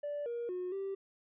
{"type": "tone with pitch steps", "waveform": "triangle", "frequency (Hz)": [583, 473, 362.5, 390.2], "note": ["D5", "A#4", "F#4", "G4"], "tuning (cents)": [-13, 25, -35, -8], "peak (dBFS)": -32, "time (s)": [0.03, 0.95], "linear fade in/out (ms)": 10, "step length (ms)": 230, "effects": ["tanh soft clip ceiling -32 dBFS", "resampled to 8000 Hz"]}